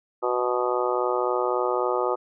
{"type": "harmonic tone", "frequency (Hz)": 123.7, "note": "B2", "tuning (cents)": 3, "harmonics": [3, 4, 5, 6, 7, 8, 9, 10], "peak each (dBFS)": [-27, -27, -30, -34, -30, -36, -34, -30], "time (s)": [0.22, 2.16], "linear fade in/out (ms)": 20, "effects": []}